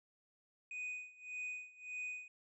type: tone with tremolo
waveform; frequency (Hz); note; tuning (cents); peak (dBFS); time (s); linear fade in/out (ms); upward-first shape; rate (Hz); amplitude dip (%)
triangle; 2489; D#7; 0; -38; 0.71-2.28; 2; sine; 1.7; 90
effects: resampled to 24000 Hz